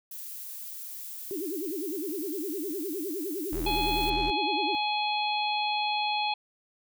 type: noise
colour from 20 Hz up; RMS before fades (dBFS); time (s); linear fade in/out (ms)
violet; -40; 0.11-4.1; 5
type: tone with vibrato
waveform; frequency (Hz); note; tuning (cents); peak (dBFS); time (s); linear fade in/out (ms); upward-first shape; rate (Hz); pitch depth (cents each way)
sine; 346.1; F4; -16; -31; 1.31-4.75; 0; sine; 9.8; 290
type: tone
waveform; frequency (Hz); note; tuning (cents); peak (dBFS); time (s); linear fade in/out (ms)
45% pulse; 41.2; E1; 0; -32; 3.52-4.31; 10
type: harmonic tone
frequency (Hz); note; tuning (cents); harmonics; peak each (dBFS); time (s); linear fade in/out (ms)
840; G#5; +19; 1 / 3 / 4 / 5; -28 / -33 / -34 / -35; 3.66-6.34; 5
effects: none